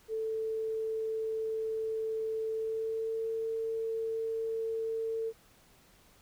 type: tone with pitch glide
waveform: sine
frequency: 442.1 to 449.3 Hz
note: A4 to A4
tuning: +8 to +36 cents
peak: -31 dBFS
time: 0.08-5.33 s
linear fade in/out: 50 ms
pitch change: +28 cents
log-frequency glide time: 2.51-3.29 s
effects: pink hiss -62 dBFS RMS until 6.21 s